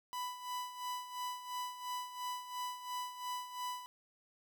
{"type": "tone with tremolo", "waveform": "45% pulse", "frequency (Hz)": 993, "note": "B5", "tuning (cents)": 9, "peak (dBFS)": -37, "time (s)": [0.13, 3.86], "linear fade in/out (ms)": 0, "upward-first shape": "sine", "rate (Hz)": 2.9, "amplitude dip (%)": 70, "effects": []}